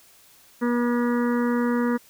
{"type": "harmonic tone", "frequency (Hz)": 240.7, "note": "B3", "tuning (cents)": -44, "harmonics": [1, 2, 4, 5, 6, 7, 8], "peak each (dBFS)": [-21, -27, -33, -35, -37, -38, -39], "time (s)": [0.61, 1.98], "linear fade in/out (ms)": 20, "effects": ["white hiss -54 dBFS RMS until 2.09 s"]}